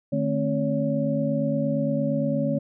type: tone cluster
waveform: sine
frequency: 150.9 / 220 / 268.5 / 564 Hz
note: D3 / A3 / C4 / C#5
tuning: +47 / 0 / +45 / +30 cents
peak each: -27 dBFS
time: 0.12-2.59 s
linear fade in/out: 10 ms
effects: none